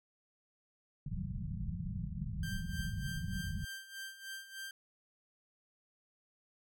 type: low-pass noise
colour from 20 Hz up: white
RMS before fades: -39 dBFS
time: 1.06-3.65 s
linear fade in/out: 5 ms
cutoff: 200 Hz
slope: 96 dB/octave
type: tone with tremolo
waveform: sawtooth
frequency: 1576 Hz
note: G6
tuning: 9 cents sharp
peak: -38 dBFS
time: 2.43-4.71 s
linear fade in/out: 2 ms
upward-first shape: sine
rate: 3.3 Hz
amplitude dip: 75%
effects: none